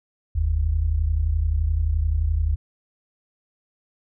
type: tone pair together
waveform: sine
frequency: 46.32 / 77.9 Hz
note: F#1 / D#2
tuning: +3 / +3 cents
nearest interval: major sixth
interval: 900 cents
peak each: -23 / -20 dBFS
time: 0.35-2.56 s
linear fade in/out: 10 ms
effects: none